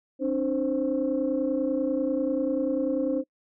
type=tone cluster; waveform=sine; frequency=269.3 / 299.5 / 523 Hz; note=C#4 / D4 / C5; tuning=-50 / +34 / -1 cents; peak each=-27 dBFS; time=0.19-3.24 s; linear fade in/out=50 ms; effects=noise-tail reverb RT60 0.1 s tail -25 dB re dry + tanh soft clip ceiling -16 dBFS